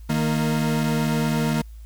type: tone pair together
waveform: 40% pulse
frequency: 155.56 / 231.2 Hz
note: D#3 / A#3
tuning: 0 / -14 cents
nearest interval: perfect fifth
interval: 686 cents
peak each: -22 dBFS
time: 0.09-1.62 s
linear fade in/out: 10 ms
effects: added 55 Hz sine -37 dBFS peak until 1.85 s + white hiss -60 dBFS RMS until 1.85 s